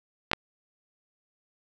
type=clicks; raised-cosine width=0.3 ms; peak=-6 dBFS; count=2; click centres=0.315 / 0.333 s; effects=none